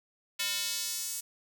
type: tone with high-pass filter sweep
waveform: square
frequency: 200.1 Hz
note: G3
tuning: 36 cents sharp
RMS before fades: -34 dBFS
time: 0.39-1.21 s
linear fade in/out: 10 ms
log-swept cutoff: 2800 to 7900 Hz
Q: 1.2
effects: none